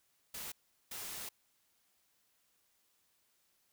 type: noise bursts at uneven times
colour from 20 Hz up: white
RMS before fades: -44 dBFS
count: 2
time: 0.34-0.52 / 0.91-1.29 s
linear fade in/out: 5 ms
effects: white hiss -75 dBFS RMS until 3.72 s